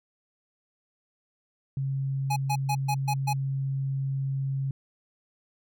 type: tone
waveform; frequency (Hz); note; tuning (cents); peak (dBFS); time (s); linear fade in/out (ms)
sine; 135.8; C#3; -35; -26; 1.77-4.71; 2
type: tone bursts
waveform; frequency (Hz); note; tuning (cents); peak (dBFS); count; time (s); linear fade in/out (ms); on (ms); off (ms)
square; 837; G#5; +13; -26; 6; 2.3-3.334; 10; 64; 130
effects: none